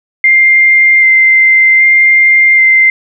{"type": "tone with vibrato", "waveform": "sine", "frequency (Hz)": 2093, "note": "C7", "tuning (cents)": 0, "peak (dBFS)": -3, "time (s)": [0.24, 2.9], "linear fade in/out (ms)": 2, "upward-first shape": "square", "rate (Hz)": 0.64, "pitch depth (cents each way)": 9, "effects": []}